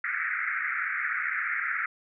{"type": "band-pass noise", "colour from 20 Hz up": "white", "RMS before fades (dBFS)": -30, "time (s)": [0.04, 1.86], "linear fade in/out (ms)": 5, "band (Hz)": [1300, 2200], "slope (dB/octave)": 96, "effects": []}